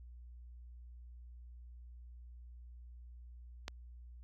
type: click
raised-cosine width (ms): 0.2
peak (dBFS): -22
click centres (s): 3.681
effects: added 60 Hz sine -50 dBFS peak until 4.23 s